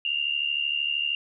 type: tone pair together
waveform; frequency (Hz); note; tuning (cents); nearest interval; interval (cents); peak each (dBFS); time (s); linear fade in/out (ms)
sine; 2765 / 2838; F7 / F7; -18 / +27; unison; 45; -27; 0.05-1.15; 2
effects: none